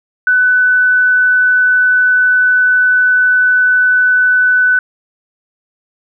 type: tone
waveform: sine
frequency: 1498 Hz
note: F#6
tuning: 21 cents sharp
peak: -7 dBFS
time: 0.27-4.79 s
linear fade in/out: 2 ms
effects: none